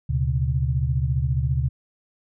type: tone cluster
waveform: sine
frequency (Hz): 74 / 122.4 / 137.1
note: D2 / B2 / C#3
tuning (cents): +14 / -15 / -19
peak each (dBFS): -24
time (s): 0.09-1.69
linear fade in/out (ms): 10
effects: none